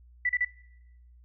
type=tone bursts; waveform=sine; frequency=1972 Hz; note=B6; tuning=3 cents flat; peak=-23 dBFS; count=3; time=0.25-0.449 s; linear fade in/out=5 ms; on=43 ms; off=35 ms; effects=noise-tail reverb RT60 0.9 s tail -20 dB re dry + added 60 Hz sine -52 dBFS peak until 1.24 s